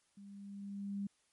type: tone with level ramp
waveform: sine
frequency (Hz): 200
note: G3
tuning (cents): +35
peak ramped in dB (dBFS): -51 to -35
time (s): 0.17-1.07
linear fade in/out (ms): 5
effects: white hiss -75 dBFS RMS until 1.32 s + MP3 48 kbps